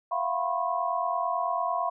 sine tone cluster, 675 / 715 / 993 / 1082 Hz, E5 / F5 / B5 / C#6, +41 / +41 / +9 / -42 cents, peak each -31 dBFS, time 0.11-1.9 s, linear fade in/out 10 ms, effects none

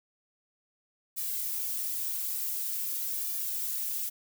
violet noise with flanger, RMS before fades -33 dBFS, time 1.16-4.1 s, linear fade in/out 20 ms, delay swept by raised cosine 1.7 to 3.9 ms, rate 0.47 Hz, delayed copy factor +0.8, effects none

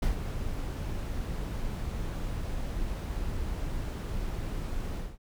brown noise with ADSR envelope, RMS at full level -25 dBFS, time 0.02-5.18 s, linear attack 8 ms, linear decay 120 ms, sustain -8 dB, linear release 210 ms, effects none

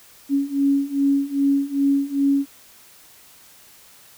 sine beating tone pair, 277.2 / 279.7 Hz, C#4 / C#4, 0 / +16 cents, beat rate 2.5 Hz, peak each -21 / -19 dBFS, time 0.29-2.46 s, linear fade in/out 50 ms, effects white hiss -49 dBFS RMS until 4.17 s

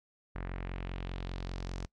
sawtooth tone with low-pass filter sweep, 45.05 Hz, F#1, 45 cents flat, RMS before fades -39 dBFS, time 0.35-1.86 s, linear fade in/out 10 ms, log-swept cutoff 1800 to 6300 Hz, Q 1.9, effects noise-tail reverb RT60 0.1 s tail -23 dB re dry

